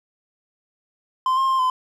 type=tone with pitch steps; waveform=triangle; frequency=1037 / 1064 / 1055 / 1023 Hz; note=C6 / C6 / C6 / C6; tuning=-16 / +29 / +14 / -39 cents; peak=-15 dBFS; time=1.26-1.7 s; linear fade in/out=2 ms; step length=110 ms; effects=none